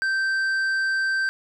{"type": "tone with tanh clipping", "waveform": "sine", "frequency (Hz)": 1560, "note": "G6", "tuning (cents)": -9, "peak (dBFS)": -22, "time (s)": [0.02, 1.29], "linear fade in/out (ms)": 0, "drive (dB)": 7, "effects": []}